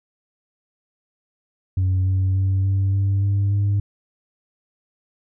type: tone with pitch steps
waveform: sine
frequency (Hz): 93.3 / 94.55 / 95.81 / 97.09 / 98.39 / 99.71 / 101.04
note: F#2 / F#2 / G2 / G2 / G2 / G2 / G#2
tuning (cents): +15 / +38 / -39 / -16 / +7 / +30 / -47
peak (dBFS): -14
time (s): 1.77-3.8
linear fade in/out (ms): 5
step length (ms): 290
effects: tanh soft clip ceiling -15 dBFS